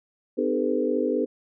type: tone cluster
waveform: sine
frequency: 254.7 / 306.4 / 402.2 / 446 / 501 Hz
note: C4 / D#4 / G4 / A4 / B4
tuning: -46 / -27 / +44 / +23 / +25 cents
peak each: -28 dBFS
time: 0.37-1.26 s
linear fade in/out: 20 ms
effects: none